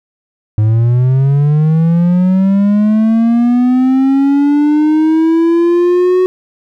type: linear sweep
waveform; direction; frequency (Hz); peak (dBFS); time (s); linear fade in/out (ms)
triangle; up; 105.3 to 370.8; -5; 0.58-6.26; 0
effects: none